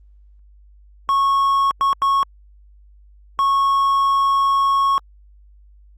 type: tone bursts at uneven times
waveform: triangle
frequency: 1100 Hz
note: C#6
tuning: 14 cents flat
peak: -12 dBFS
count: 4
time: 1.09-1.71 / 1.81-1.93 / 2.02-2.23 / 3.39-4.98 s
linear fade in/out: 0 ms
effects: added 50 Hz sine -45 dBFS peak until 5.97 s + Opus 24 kbps